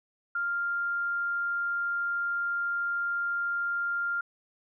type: tone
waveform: sine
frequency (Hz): 1396.9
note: F6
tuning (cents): 0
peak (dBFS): -27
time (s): 0.35-4.21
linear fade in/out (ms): 5
effects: none